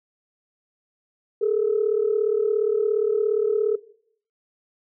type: tone pair together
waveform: sine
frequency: 415.8 / 453 Hz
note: G#4 / A#4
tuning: +2 / -50 cents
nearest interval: minor second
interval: 148 cents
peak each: -20 / -21 dBFS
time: 1.41-3.76 s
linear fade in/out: 10 ms
effects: noise-tail reverb RT60 0.6 s tail -18 dB re dry + tanh soft clip ceiling -11 dBFS